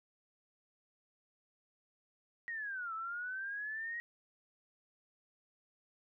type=linear two-way sweep; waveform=sine; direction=down then up; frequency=1899 to 1300 to 1899 Hz; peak=-38 dBFS; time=2.48-4 s; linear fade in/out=0 ms; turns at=2.94 s; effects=none